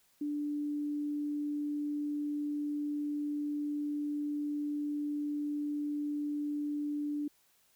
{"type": "tone", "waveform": "sine", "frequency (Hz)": 293.7, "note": "D4", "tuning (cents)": 0, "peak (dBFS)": -32, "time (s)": [0.21, 7.28], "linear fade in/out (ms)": 5, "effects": ["white hiss -69 dBFS RMS until 7.75 s"]}